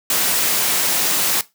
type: noise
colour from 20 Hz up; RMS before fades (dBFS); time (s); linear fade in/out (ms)
white; -18; 0.1-1.41; 2
effects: noise-tail reverb RT60 0.2 s tail -17 dB re dry + high-pass 150 Hz 12 dB/octave